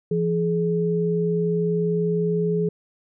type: tone pair together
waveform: sine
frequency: 169.51 / 422.6 Hz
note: E3 / G#4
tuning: +49 / +30 cents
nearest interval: octave + major third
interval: 1581 cents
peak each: -22 dBFS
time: 0.11-2.69 s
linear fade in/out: 5 ms
effects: none